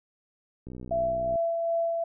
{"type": "click train", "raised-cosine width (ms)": 3, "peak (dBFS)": -28, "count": 44, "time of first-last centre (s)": [0.67, 1.357], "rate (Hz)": 62.6}
{"type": "tone with tremolo", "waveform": "sine", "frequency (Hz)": 670, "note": "E5", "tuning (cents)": 28, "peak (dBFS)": -23, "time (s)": [0.91, 2.04], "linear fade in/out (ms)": 5, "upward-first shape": "sine", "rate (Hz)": 2.6, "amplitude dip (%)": 30}
{"effects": []}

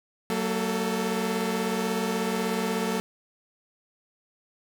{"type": "tone cluster", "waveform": "sawtooth", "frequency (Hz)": [187.2, 228.7, 441], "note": ["F#3", "A#3", "A4"], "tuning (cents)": [20, -33, 4], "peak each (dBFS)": -26, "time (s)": [0.3, 3], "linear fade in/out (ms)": 0, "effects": []}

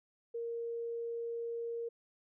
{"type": "tone", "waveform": "sine", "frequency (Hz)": 465.9, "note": "A#4", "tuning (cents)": -1, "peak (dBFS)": -36, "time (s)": [0.34, 1.89], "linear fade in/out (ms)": 10, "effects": []}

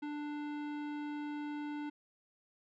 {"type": "tone with hard clipping", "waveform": "sine", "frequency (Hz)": 295.2, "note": "D4", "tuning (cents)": 9, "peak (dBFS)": -40, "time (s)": [0.02, 1.9], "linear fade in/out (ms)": 10, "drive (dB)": 16, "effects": ["resampled to 16000 Hz"]}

